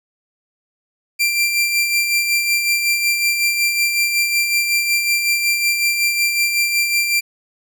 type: tone with tremolo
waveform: sawtooth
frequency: 2366 Hz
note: D7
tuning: 12 cents sharp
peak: -10 dBFS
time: 1.19-7.21 s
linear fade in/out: 20 ms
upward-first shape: sine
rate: 5.4 Hz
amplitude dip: 45%
effects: none